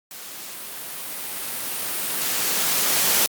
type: noise with level ramp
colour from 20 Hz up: white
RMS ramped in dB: -38 to -18 dBFS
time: 0.11-3.26 s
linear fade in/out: 0 ms
effects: high-pass 150 Hz 12 dB/octave + Opus 48 kbps